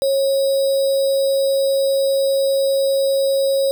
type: tone with sample-and-hold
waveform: sine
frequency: 545 Hz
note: C#5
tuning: 29 cents flat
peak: -14 dBFS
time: 0.02-3.71 s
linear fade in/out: 0 ms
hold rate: 4410 Hz
effects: none